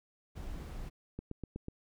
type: noise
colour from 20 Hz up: brown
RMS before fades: -42 dBFS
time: 0.35-0.9 s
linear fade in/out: 20 ms
type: click train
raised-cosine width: 3 ms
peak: -27 dBFS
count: 5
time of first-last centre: 1.19-1.684 s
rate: 8.1 Hz
effects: none